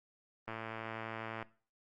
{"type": "click train", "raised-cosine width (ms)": 0.5, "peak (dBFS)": -26, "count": 107, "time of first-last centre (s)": [0.48, 1.426], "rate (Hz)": 112, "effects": ["noise-tail reverb RT60 0.4 s tail -19 dB re dry", "Opus 32 kbps"]}